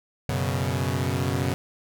sawtooth chord, F# suspended fourth, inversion none, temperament equal, 92.5 / 123.47 / 138.59 Hz, F#2 / B2 / C#3, 0 / 0 / 0 cents, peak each -24 dBFS, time 0.29-1.54 s, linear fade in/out 0 ms, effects none

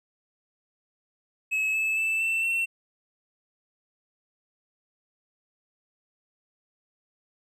triangle tone with pitch steps, 2578 / 2609 / 2641 / 2674 / 2706 Hz, E7 / E7 / E7 / E7 / E7, -39 / -18 / +3 / +24 / +45 cents, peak -22 dBFS, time 1.51-2.66 s, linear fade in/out 20 ms, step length 230 ms, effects none

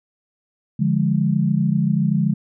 sine chord, D diminished, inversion none, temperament equal, 146.83 / 174.61 / 207.7 Hz, D3 / F3 / Ab3, 0 / 0 / 0 cents, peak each -20 dBFS, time 0.79-2.34 s, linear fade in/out 10 ms, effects none

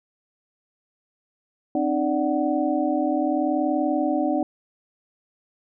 sine tone cluster, 264.3 / 305 / 586 / 745 Hz, C4 / D#4 / D5 / F#5, +18 / -34 / -4 / +12 cents, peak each -26 / -23 / -27 / -27 dBFS, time 1.75-4.43 s, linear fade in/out 2 ms, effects none

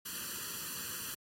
white noise with comb filter, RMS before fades -41 dBFS, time 0.05-1.15 s, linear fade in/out 10 ms, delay 0.68 ms, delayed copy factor +1, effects high-pass 80 Hz 12 dB/octave + AAC 48 kbps

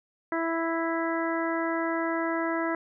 harmonic tone, 330 Hz, E4, 2 cents sharp, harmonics 1 / 2 / 3 / 4 / 5 / 6, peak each -29 / -32 / -34 / -35 / -36 / -37 dBFS, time 0.32-2.75 s, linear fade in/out 2 ms, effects none

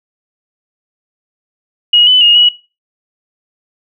sine tone with pitch steps, 2893 / 3001 / 2858 / 2921 Hz, F#7 / F#7 / F7 / F#7, -40 / +24 / +39 / -23 cents, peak -4 dBFS, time 1.93-2.49 s, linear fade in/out 5 ms, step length 140 ms, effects noise-tail reverb RT60 0.3 s tail -20 dB re dry

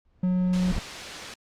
brown noise with exponential growth, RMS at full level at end -26 dBFS, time 0.05-0.79 s, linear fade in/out 0 ms, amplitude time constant 160 ms
triangle tone, 182.2 Hz, F#3, 26 cents flat, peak -19 dBFS, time 0.23-0.72 s, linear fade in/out 5 ms
white noise, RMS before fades -35 dBFS, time 0.53-1.34 s, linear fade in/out 2 ms
effects low-pass 5000 Hz 12 dB/octave + Opus 48 kbps

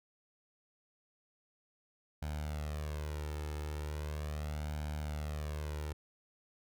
sawtooth tone with flanger, 75.3 Hz, D2, 44 cents sharp, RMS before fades -39 dBFS, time 2.22-5.93 s, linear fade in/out 5 ms, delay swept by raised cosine 1.3 to 2.3 ms, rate 0.38 Hz, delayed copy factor +0.65, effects none

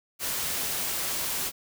white noise, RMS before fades -30 dBFS, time 0.19-1.52 s, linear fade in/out 50 ms, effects none

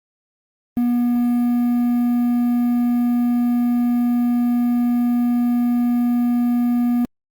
triangle tone with quantisation, 241.5 Hz, B3, 39 cents flat, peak -13 dBFS, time 0.77-7.05 s, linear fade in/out 0 ms, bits 7, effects Opus 24 kbps

